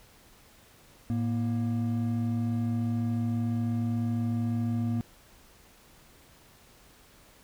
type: tone pair together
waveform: triangle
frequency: 110 / 236 Hz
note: A2 / A#3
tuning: 0 / +22 cents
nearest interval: octave + minor second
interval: 1322 cents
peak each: -27 dBFS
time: 1.1-5.01 s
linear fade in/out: 0 ms
effects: pink hiss -57 dBFS RMS until 7.43 s